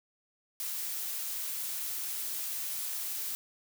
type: noise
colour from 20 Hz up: blue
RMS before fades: -36 dBFS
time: 0.6-3.35 s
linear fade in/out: 0 ms
effects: none